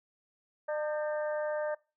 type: harmonic tone with a mistuned harmonic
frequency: 301.8 Hz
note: D4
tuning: 47 cents sharp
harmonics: 2 / 3 / 4 / 5 / 6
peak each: -31 / -41 / -46 / -43 / -48 dBFS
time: 0.68-1.75 s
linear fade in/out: 10 ms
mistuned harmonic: 5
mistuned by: +65 cents
effects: noise-tail reverb RT60 0.3 s tail -22 dB re dry